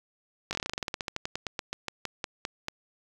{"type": "slowing click train", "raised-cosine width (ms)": 0.2, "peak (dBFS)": -14, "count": 26, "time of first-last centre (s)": [0.51, 2.684], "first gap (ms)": 19, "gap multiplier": 1.11, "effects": ["7-bit"]}